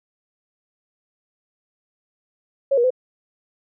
sine tone with pitch steps, 550 / 477.5 / 510 Hz, C#5 / A#4 / C5, -14 / +42 / -44 cents, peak -14 dBFS, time 2.71-2.905 s, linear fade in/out 10 ms, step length 65 ms, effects none

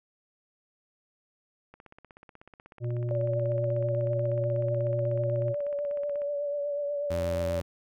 click train, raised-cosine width 0.5 ms, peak -34 dBFS, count 74, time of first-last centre 1.74-6.219 s, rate 16.3 Hz
harmonic tone, 120 Hz, B2, 49 cents flat, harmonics 1 / 3 / 5, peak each -28 / -38 / -42 dBFS, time 2.8-5.55 s, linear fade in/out 50 ms
sine tone with vibrato, 577 Hz, D5, 31 cents flat, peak -28 dBFS, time 3.11-7.6 s, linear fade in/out 0 ms, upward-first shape triangle, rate 8.2 Hz, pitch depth 34 cents each way
sawtooth tone, 86.8 Hz, F2, 10 cents flat, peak -27 dBFS, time 7.1-7.62 s, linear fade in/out 10 ms
effects none

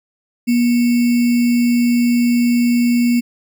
sine tone with sample-and-hold, 239.8 Hz, A#3, 49 cents sharp, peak -11 dBFS, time 0.47-3.21 s, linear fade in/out 20 ms, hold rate 2450 Hz, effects none

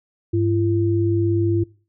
sine tone pair together, 101.7 / 339.5 Hz, G#2 / F4, -36 / -49 cents, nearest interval octave + major sixth, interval 2087 cents, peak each -19 dBFS, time 0.33-1.64 s, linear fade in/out 10 ms, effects noise-tail reverb RT60 0.4 s tail -23 dB re dry

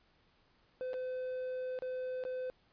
triangle tone with dropouts, 510 Hz, C5, 44 cents flat, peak -34 dBFS, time 0.81-2.5 s, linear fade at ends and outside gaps 0 ms, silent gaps 0.933-0.94 / 1.789-1.822 / 2.238-2.251 s, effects pink hiss -70 dBFS RMS until 2.72 s + resampled to 11025 Hz

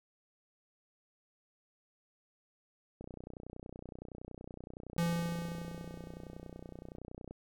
click train, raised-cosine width 2 ms, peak -32 dBFS, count 133, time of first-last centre 3.01-7.31 s, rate 30.7 Hz
square tone with exponential decay, 169.9 Hz, F3, 47 cents flat, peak -29 dBFS, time 4.98-6.96 s, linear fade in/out 0 ms, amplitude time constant 430 ms
effects none

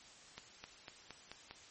accelerating click train, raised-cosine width 0.2 ms, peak -29 dBFS, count 6, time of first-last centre 0.38-1.51 s, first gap 260 ms, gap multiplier 0.93, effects white hiss -58 dBFS RMS until 1.7 s + MP3 32 kbps

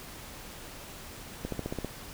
accelerating click train, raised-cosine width 2 ms, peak -19 dBFS, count 7, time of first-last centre 1.45-1.846 s, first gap 73 ms, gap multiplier 0.96, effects pink hiss -45 dBFS RMS until 2.13 s

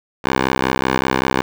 10% pulse tone with band-pass filter, 65.3 Hz, C2, 3 cents flat, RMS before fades -18 dBFS, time 0.24-1.42 s, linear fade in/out 10 ms, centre 1200 Hz, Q 0.55, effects none

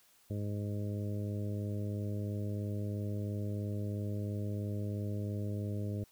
harmonic tone, 103 Hz, G#2, 14 cents flat, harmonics 1 / 2 / 3 / 4 / 5 / 6, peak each -35 / -41 / -45 / -47 / -49 / -51 dBFS, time 0.3-6.04 s, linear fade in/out 5 ms, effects white hiss -66 dBFS RMS until 6.11 s

